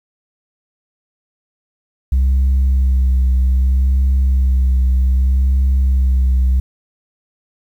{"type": "tone with vibrato", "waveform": "sine", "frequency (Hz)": 65.1, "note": "C2", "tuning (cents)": -8, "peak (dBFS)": -8, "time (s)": [2.12, 6.6], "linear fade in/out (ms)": 5, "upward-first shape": "sine", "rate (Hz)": 0.64, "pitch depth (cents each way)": 29, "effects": ["tanh soft clip ceiling -9 dBFS", "8-bit"]}